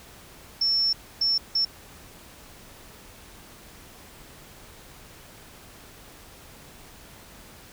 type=tone bursts at uneven times; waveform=sine; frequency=5400 Hz; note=E8; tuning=41 cents sharp; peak=-20 dBFS; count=3; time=0.61-0.93 / 1.21-1.38 / 1.55-1.65 s; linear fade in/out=5 ms; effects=pink hiss -48 dBFS RMS until 7.72 s